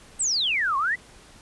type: exponential two-way sweep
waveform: sine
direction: down then up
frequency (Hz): 8570 to 1048 to 2067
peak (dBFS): -21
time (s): 0.19-0.96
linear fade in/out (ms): 20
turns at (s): 0.77
effects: pink hiss -50 dBFS RMS until 1.41 s + resampled to 24000 Hz